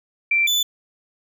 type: tone pair in turn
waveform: sine / 35% pulse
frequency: 2349 / 3491 Hz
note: D7 / A7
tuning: 0 / -14 cents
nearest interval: perfect fifth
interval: 686 cents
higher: second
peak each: -15 dBFS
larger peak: neither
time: 0.31-0.47 / 0.47-0.63 s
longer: neither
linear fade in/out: 5 ms
effects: none